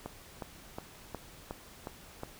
click train, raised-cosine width 1 ms, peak -24 dBFS, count 7, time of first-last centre 0.06-2.234 s, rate 2.76 Hz, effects pink hiss -53 dBFS RMS until 2.39 s

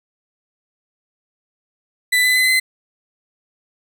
35% pulse tone with pitch steps, 1992 / 2009 / 2027 / 2044 Hz, B6 / B6 / B6 / C7, +14 / +29 / +45 / -41 cents, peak -11 dBFS, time 2.12-2.6 s, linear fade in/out 10 ms, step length 120 ms, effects none

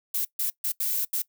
violet noise bursts at uneven times, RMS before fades -27 dBFS, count 5, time 0.14-0.25 / 0.39-0.5 / 0.64-0.72 / 0.8-1.05 / 1.13-1.22 s, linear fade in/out 5 ms, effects noise-tail reverb RT60 0.1 s tail -20 dB re dry

